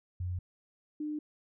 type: tone pair in turn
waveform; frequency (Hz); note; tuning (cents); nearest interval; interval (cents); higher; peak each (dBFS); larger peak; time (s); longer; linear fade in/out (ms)
sine; 90.1 / 301.3; F#2 / D4; -45 / +44; octave + major sixth; 2089; second; -32 / -33; first; 0.2-0.39 / 1-1.19; neither; 5
effects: none